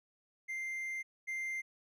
triangle tone pair in turn, 2093 / 2093 Hz, C7 / C7, 0 / 0 cents, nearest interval unison, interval 0 cents, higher neither, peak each -35 / -34 dBFS, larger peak second, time 0.48-1.03 / 1.27-1.62 s, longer first, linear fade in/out 20 ms, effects none

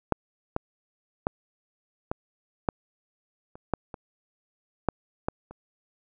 clicks, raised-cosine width 1 ms, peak -7 / -12 / -10 / -14 / -9 / -30 / -10 / -23 / -8 / -12 / -29 dBFS, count 11, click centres 0.123 / 0.564 / 1.269 / 2.115 / 2.688 / 3.555 / 3.737 / 3.942 / 4.887 / 5.285 / 5.51 s, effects none

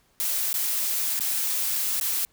blue noise with dropouts, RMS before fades -26 dBFS, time 0.2-2.25 s, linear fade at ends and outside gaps 0 ms, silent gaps 0.53-0.541 / 1.192-1.207 / 1.999-2.011 s, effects pink hiss -64 dBFS RMS until 2.32 s

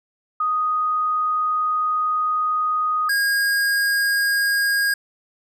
sine / square tone pair in turn, 1244.5 / 1629.7 Hz, D#6 / G#6, 0 / -33 cents, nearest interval perfect fourth, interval 467 cents, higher second, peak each -18 dBFS, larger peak neither, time 0.4-3.09 / 3.09-4.94 s, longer first, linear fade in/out 5 ms, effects none

